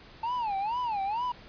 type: tone with vibrato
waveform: triangle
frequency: 880 Hz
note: A5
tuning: in tune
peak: -26 dBFS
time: 0.23-1.32 s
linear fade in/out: 5 ms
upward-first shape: sine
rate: 2.2 Hz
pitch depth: 220 cents each way
effects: pink hiss -51 dBFS RMS until 1.48 s + resampled to 11025 Hz